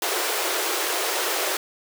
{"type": "high-pass noise", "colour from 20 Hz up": "pink", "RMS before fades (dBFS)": -25, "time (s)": [0.02, 1.57], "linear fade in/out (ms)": 2, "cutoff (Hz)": 330, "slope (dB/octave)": 96, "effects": []}